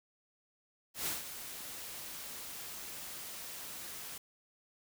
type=noise with ADSR envelope; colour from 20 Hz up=white; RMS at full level=-35 dBFS; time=0.94-4.18 s; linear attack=120 ms; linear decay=160 ms; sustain=-10 dB; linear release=5 ms; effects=none